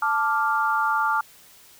sine chord, D minor, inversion second, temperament equal, 880 / 1174.7 / 1396.9 Hz, A5 / D6 / F6, 0 / 0 / 0 cents, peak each -24 dBFS, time 0.02-1.21 s, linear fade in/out 5 ms, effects white hiss -51 dBFS RMS until 1.79 s

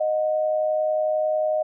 sine tone pair together, 620 / 731.1 Hz, D#5 / F#5, -6 / -21 cents, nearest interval minor third, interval 285 cents, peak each -20 / -29 dBFS, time 0-1.63 s, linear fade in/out 10 ms, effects none

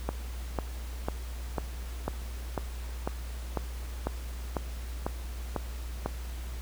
click train, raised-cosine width 1 ms, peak -15 dBFS, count 13, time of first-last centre 0.09-6.06 s, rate 2.01 Hz, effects added 60 Hz sine -35 dBFS peak until 6.61 s + pink hiss -48 dBFS RMS until 6.61 s

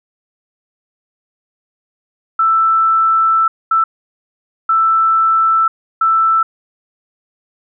sine tone bursts at uneven times, 1325 Hz, E6, 9 cents sharp, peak -9 dBFS, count 4, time 2.39-3.48 / 3.71-3.84 / 4.69-5.68 / 6.01-6.43 s, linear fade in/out 5 ms, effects none

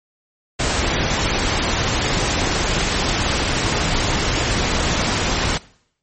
pink noise, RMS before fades -19 dBFS, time 0.59-5.58 s, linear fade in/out 10 ms, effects noise-tail reverb RT60 0.7 s tail -22 dB re dry + MP3 32 kbps

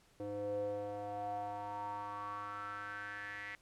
square tone with band-pass filter sweep, 102.6 Hz, G#2, 21 cents flat, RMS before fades -42 dBFS, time 0.2-3.55 s, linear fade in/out 0 ms, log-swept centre 430 to 2000 Hz, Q 6.6, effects pink hiss -68 dBFS RMS until 3.61 s + low-pass 11000 Hz 12 dB/octave

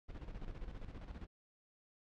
brown noise with tremolo, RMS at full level -45 dBFS, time 0.08-1.27 s, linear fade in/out 20 ms, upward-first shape square, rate 15 Hz, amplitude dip 60%, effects low-pass 4000 Hz 12 dB/octave

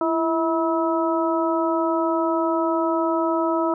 harmonic tone with a mistuned harmonic, 323.3 Hz, E4, 34 cents flat, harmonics 1 / 2 / 3 / 4, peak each -22 / -24 / -26 / -27 dBFS, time 0.01-3.74 s, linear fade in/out 2 ms, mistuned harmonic 1, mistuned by +56 cents, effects none

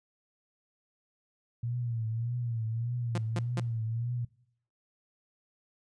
sine tone with vibrato, 116.54 Hz, A#2, in tune, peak -30 dBFS, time 1.63-4.25 s, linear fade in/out 5 ms, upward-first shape triangle, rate 1.7 Hz, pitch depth 99 cents each way
sawtooth tone bursts, 174.61 Hz, F3, in tune, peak -27 dBFS, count 3, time 3.15-3.6 s, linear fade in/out 2 ms, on 30 ms, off 180 ms
effects noise-tail reverb RT60 0.7 s tail -22 dB re dry + resampled to 22050 Hz

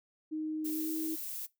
sine tone with pitch glide, 311.1 to 317.5 Hz, D#4 to D#4, 0 to +35 cents, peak -33 dBFS, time 0.31-1.16 s, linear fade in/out 20 ms, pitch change +35 cents, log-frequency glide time 0.71-0.91 s
violet noise, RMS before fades -40 dBFS, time 0.64-1.47 s, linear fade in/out 20 ms
effects noise-tail reverb RT60 0.2 s tail -21 dB re dry

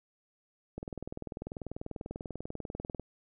click train, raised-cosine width 2 ms, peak -25 dBFS, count 46, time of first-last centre 0.78-2.997 s, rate 20.3 Hz, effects none

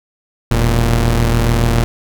sawtooth tone pair together, 41.2 / 116.54 Hz, E1 / A#2, 0 / 0 cents, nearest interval octave + tritone, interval 1800 cents, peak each -10 dBFS, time 0.51-1.84 s, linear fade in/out 0 ms, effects none

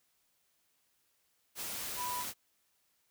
sine tone in noise, 986 Hz, B5, 3 cents flat, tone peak -36 dBFS, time 1.96-2.25 s, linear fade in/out 50 ms, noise white, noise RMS -40 dBFS, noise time 1.55-2.34 s, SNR +1 dB, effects white hiss -75 dBFS RMS until 3.1 s

